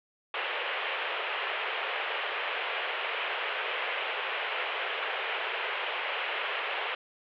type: band-pass noise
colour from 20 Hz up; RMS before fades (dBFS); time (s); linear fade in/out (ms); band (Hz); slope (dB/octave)
white; -33; 0.34-6.95; 2; 410 to 3100; 48
effects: none